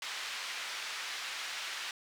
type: band-pass noise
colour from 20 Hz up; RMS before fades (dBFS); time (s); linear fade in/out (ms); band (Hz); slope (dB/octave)
pink; -40; 0.02-1.91; 2; 1600 to 4900; 12
effects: none